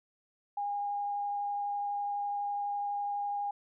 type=tone with vibrato; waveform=sine; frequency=814 Hz; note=G#5; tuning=35 cents flat; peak=-31 dBFS; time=0.57-3.51 s; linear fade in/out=5 ms; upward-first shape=triangle; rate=12 Hz; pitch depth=8 cents each way; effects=none